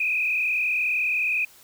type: tone with frequency modulation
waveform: sine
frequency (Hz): 2489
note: D#7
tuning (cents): 0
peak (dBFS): -21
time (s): 0-1.45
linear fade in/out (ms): 5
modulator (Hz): 39.3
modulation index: 2.2
effects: white hiss -52 dBFS RMS until 1.63 s